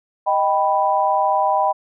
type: chord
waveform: sine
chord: Eb augmented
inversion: none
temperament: equal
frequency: 622.3 / 784 / 987.8 Hz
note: Eb5 / G5 / B5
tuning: 0 / 0 / 0 cents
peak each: -21 / -18 / -19 dBFS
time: 0.26-1.73 s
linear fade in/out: 20 ms
effects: none